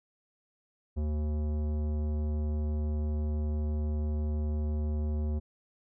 sine tone with tanh clipping, 75.5 Hz, D2, 48 cents sharp, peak -30 dBFS, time 0.96-5.4 s, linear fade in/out 20 ms, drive 15 dB, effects none

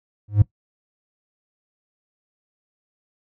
triangle tone with exponential growth, 103.83 Hz, G#2, in tune, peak -4 dBFS, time 0.28-0.42 s, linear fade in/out 5 ms, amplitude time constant 29 ms, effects noise-tail reverb RT60 0.1 s tail -20 dB re dry + tanh soft clip ceiling -2 dBFS

